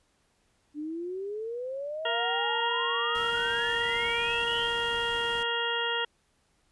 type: exponential sweep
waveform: sine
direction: up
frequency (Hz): 290.7 to 3281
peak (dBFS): -32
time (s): 0.74-4.71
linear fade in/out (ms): 50
type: harmonic tone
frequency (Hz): 468.4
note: A#4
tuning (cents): +8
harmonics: 1 / 2 / 3 / 4 / 6 / 7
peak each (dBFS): -34 / -34 / -34 / -34 / -34 / -34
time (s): 2.05-6.05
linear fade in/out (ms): 5
type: noise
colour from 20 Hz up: pink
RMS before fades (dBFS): -45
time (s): 3.15-5.43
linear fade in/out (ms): 0
effects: pink hiss -70 dBFS RMS until 6.71 s + resampled to 24000 Hz